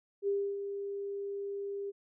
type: tone with ADSR envelope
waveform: sine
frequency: 400 Hz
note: G4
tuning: 35 cents sharp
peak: -27 dBFS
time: 0.22-1.92 s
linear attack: 56 ms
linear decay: 290 ms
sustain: -8 dB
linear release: 28 ms
effects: none